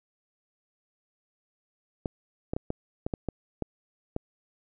clicks, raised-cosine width 2 ms, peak -16 dBFS, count 9, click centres 2.058 / 2.535 / 2.565 / 2.704 / 3.065 / 3.138 / 3.287 / 3.623 / 4.164 s, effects none

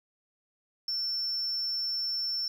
sine tone, 5390 Hz, E8, 38 cents sharp, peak -28 dBFS, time 0.88-2.48 s, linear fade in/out 2 ms, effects tanh soft clip ceiling -24 dBFS + 9-bit

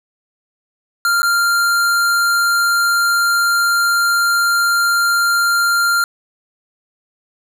square tone with dropouts, 1392 Hz, F6, 6 cents flat, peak -13 dBFS, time 1.05-6.04 s, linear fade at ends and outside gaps 1 ms, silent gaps 1.22-1.23 s, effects none

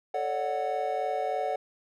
triangle chord, D major seventh, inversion second, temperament equal with one note detuned, 440 / 554.4 / 597.6 / 740 Hz, A4 / C#5 / D5 / F#5, 0 / 0 / +30 / 0 cents, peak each -33 / -32 / -33 / -28 dBFS, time 0.14-1.56 s, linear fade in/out 5 ms, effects none

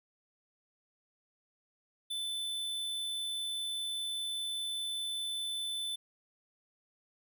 square tone, 3515 Hz, A7, 2 cents flat, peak -35 dBFS, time 2.1-5.96 s, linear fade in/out 10 ms, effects none

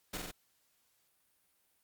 pink noise with echo, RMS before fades -39 dBFS, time 0.13-0.18 s, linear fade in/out 10 ms, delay 45 ms, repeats 3, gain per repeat -2 dB, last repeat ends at 0.315 s, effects white hiss -74 dBFS RMS until 1.83 s + Opus 48 kbps

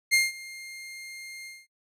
sawtooth tone with ADSR envelope, 2118 Hz, C7, 21 cents sharp, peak -14 dBFS, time 0.11-1.67 s, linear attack 27 ms, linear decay 180 ms, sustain -22 dB, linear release 210 ms, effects noise-tail reverb RT60 0.1 s tail -22 dB re dry + low-pass 12000 Hz 12 dB/octave

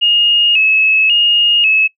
sine tone with vibrato, 2716 Hz, F7, 49 cents flat, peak -8 dBFS, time 0.01-1.88 s, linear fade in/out 20 ms, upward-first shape square, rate 0.92 Hz, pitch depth 84 cents each way, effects noise-tail reverb RT60 0.1 s tail -21 dB re dry

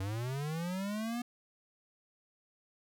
square linear sweep, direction up, 92.8 to 244.7 Hz, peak -35 dBFS, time 0-1.22 s, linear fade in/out 5 ms, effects none

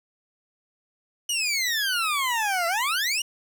20% pulse exponential two-way sweep, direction down then up, 2960 to 662 to 2960 Hz, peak -18 dBFS, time 1.29-3.22 s, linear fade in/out 5 ms, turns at 2.67 s, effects 8-bit

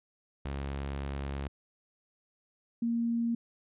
sawtooth / sine tone pair in turn, 69.3 / 233.1 Hz, C#2 / A#3, 0 / 0 cents, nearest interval octave + major sixth, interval 2100 cents, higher second, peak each -30 / -27 dBFS, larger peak second, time 0.45-1.48 / 2.82-3.35 s, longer first, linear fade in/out 5 ms, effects resampled to 8000 Hz

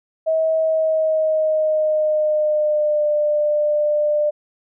sine tone with pitch glide, 640 to 597.1 Hz, D#5 to D5, +49 to +29 cents, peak -15 dBFS, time 0.26-4.31 s, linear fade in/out 20 ms, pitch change -120 cents, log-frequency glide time 0.57-3.09 s, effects none

